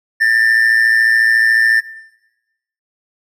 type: tone with amplitude modulation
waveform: triangle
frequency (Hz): 1787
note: A6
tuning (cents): +26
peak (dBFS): -5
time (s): 0.2-1.81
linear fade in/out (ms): 20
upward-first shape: sine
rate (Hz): 114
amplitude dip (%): 55
effects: noise-tail reverb RT60 1.0 s tail -18 dB re dry